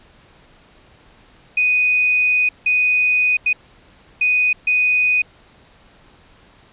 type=tone bursts at uneven times; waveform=sine; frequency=2489 Hz; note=D#7; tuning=in tune; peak=-13 dBFS; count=5; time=1.57-2.49 / 2.66-3.37 / 3.46-3.53 / 4.21-4.53 / 4.67-5.22 s; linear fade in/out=5 ms; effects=pink hiss -50 dBFS RMS until 6.72 s + resampled to 8000 Hz